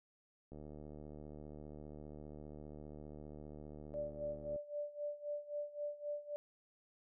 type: click train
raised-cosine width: 2 ms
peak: -38 dBFS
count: 304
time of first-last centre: 0.52-4.56 s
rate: 75 Hz
type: tone with tremolo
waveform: sine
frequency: 587.3 Hz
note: D5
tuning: in tune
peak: -37 dBFS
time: 3.94-6.36 s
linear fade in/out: 0 ms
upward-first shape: sine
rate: 3.8 Hz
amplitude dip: 85%
effects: none